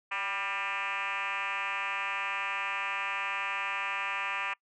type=tone with frequency modulation; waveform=sine; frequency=1794 Hz; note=A6; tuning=33 cents sharp; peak=-29 dBFS; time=0.11-4.54 s; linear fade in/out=10 ms; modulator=203 Hz; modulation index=4.5; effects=noise-tail reverb RT60 0.1 s tail -25 dB re dry + tanh soft clip ceiling -27 dBFS